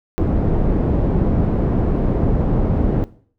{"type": "low-pass noise", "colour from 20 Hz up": "pink", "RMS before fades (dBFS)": -17, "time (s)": [0.18, 3.04], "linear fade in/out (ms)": 0, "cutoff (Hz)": 440, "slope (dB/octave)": 12, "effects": ["noise-tail reverb RT60 0.5 s tail -18 dB re dry"]}